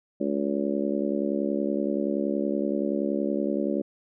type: harmonic tone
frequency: 70.6 Hz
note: C#2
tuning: 32 cents sharp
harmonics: 3 / 4 / 5 / 6 / 7 / 8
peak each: -29 / -29 / -30 / -36 / -36 / -32 dBFS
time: 0.2-3.82 s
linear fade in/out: 10 ms
effects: none